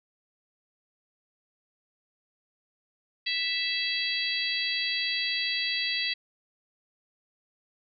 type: harmonic tone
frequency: 659.3 Hz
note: E5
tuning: in tune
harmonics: 3 / 4 / 5 / 6 / 7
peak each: -33 / -33 / -33 / -33 / -33 dBFS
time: 3.26-6.14 s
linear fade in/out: 10 ms
effects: none